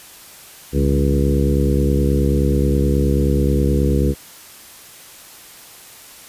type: harmonic tone with a mistuned harmonic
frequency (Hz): 69.4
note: C#2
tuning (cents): +3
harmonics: 1 / 2 / 3 / 4 / 5 / 6 / 7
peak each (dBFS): -17 / -20 / -22 / -23 / -24 / -25 / -25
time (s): 0.72-4.15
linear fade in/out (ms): 50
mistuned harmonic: 2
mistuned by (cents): +71
effects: white hiss -41 dBFS RMS until 6.28 s + resampled to 32000 Hz